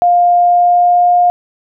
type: tone with pitch glide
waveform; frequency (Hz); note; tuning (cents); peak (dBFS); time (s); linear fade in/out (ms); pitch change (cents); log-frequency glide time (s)
sine; 704 to 709.3; F5 to F5; +14 to +27; -6; 0.02-1.3; 0; +13; 0.36-1.13
effects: none